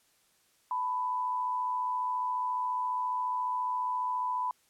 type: tone pair together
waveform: sine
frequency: 879.5 / 994 Hz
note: A5 / B5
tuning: -1 / +11 cents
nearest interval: major second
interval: 212 cents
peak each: -39 / -29 dBFS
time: 0.71-4.51 s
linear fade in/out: 2 ms
effects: white hiss -68 dBFS RMS until 4.69 s + low-pass 12000 Hz 12 dB/octave